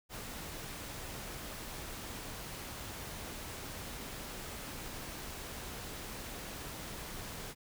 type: noise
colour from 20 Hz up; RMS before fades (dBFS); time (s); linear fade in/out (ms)
pink; -44; 0.09-7.55; 50
effects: none

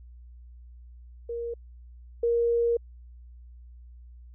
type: tone pair in turn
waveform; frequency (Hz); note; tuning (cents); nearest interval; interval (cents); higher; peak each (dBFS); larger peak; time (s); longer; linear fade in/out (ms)
sine; 469.6 / 469.6; A#4 / A#4; +13 / +13; unison; 0; neither; -30 / -21; second; 1.29-1.54 / 2.23-2.77; second; 5
effects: added 60 Hz sine -45 dBFS peak until 4.34 s

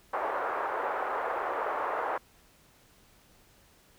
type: band-pass noise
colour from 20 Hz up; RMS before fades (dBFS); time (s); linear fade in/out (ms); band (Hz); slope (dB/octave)
white; -32; 0.13-2.18; 5; 440 to 1300; 24
effects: pink hiss -61 dBFS RMS until 3.98 s

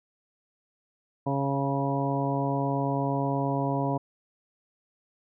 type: harmonic tone with a mistuned harmonic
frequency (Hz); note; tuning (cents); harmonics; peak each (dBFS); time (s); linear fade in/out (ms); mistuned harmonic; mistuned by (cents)
138.5; C#3; -1; 1 / 2 / 3 / 4 / 5 / 6 / 7; -29 / -30 / -35 / -34 / -33 / -39 / -33; 1.26-3.98; 10; 6; +17
effects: none

